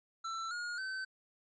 square tone with pitch steps, 1336 / 1431.9 / 1534.7 Hz, E6 / F6 / G6, +23 / +43 / -37 cents, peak -38 dBFS, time 0.24-1.05 s, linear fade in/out 10 ms, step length 270 ms, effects resampled to 16000 Hz

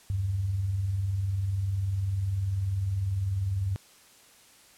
sine tone pair together, 77.47 / 97.6 Hz, D#2 / G2, -7 / -7 cents, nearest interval major third, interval 400 cents, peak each -37 / -26 dBFS, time 0.1-3.76 s, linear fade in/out 0 ms, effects white hiss -56 dBFS RMS until 4.77 s + low-pass 11000 Hz 12 dB/octave

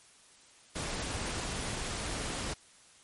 pink noise, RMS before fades -36 dBFS, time 0.75-2.54 s, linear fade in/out 10 ms, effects white hiss -59 dBFS RMS until 3.03 s + MP3 48 kbps

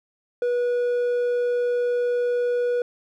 sine tone with hard clipping, 486.3 Hz, B4, 27 cents flat, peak -21 dBFS, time 0.42-2.82 s, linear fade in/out 2 ms, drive 3 dB, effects none

